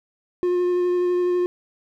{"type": "tone with vibrato", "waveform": "triangle", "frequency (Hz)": 356.8, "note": "F4", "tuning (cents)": 37, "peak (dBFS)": -16, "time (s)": [0.43, 1.46], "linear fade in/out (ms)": 0, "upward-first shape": "sine", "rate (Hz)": 12, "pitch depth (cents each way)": 11, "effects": []}